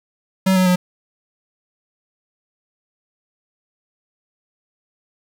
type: tone with pitch steps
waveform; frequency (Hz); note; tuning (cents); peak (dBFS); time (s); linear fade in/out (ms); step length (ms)
square; 189.4 / 185.07 / 180.85; F#3 / F#3 / F#3; +41 / +1 / -39; -13; 0.46-0.76; 10; 100
effects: 7-bit